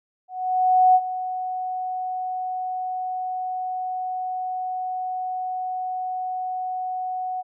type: tone with ADSR envelope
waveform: sine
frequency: 740 Hz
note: F#5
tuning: in tune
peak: -11 dBFS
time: 0.28-7.43 s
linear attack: 670 ms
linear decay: 50 ms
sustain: -14 dB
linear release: 31 ms
effects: none